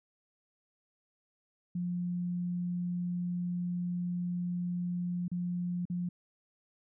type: tone with dropouts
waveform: sine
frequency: 176.7 Hz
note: F3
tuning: 21 cents sharp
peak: -31 dBFS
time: 1.75-6.09 s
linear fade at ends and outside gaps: 5 ms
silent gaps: 5.281-5.315 / 5.854-5.899 s
effects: none